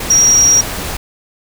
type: tone in noise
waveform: sine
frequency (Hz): 5690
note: F8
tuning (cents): +31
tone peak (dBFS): -6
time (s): 0.1-0.61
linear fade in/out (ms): 5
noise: pink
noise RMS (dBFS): -22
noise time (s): 0-0.97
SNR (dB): +13
effects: none